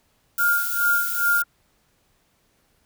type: noise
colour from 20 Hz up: violet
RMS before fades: -27 dBFS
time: 0.38-1.42 s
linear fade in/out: 2 ms
type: tone with tremolo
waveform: sine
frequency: 1412 Hz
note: F6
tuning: 19 cents sharp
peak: -16 dBFS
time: 0.38-1.44 s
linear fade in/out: 20 ms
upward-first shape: sine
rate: 2.4 Hz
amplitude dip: 85%
effects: pink hiss -65 dBFS RMS until 2.85 s